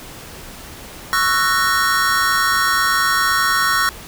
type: chord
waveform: square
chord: F# dominant seventh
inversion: second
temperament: just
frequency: 1110 / 1332 / 1480 / 1850 Hz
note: C#6 / E6 / F#6 / A#6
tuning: +2 / +18 / 0 / -14 cents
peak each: -21 dBFS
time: 1.13-3.89 s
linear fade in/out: 0 ms
effects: pink hiss -36 dBFS RMS until 4.07 s